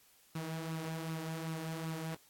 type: tone with flanger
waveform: sawtooth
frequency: 161.3 Hz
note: E3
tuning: 37 cents flat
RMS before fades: -40 dBFS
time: 0.35-2.15 s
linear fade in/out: 5 ms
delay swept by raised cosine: 0.73 to 5.03 ms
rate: 2.6 Hz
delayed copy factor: +0.5
effects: white hiss -65 dBFS RMS until 2.29 s + AAC 64 kbps